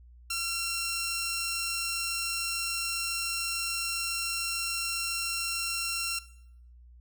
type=tone pair together; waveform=10% pulse; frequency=1363.5 / 2727 Hz; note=F6 / F7; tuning=-42 / -42 cents; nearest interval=octave; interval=1200 cents; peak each=-25 / -27 dBFS; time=0.3-6.19 s; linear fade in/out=5 ms; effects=noise-tail reverb RT60 0.7 s tail -17 dB re dry + added 60 Hz sine -50 dBFS peak until 7 s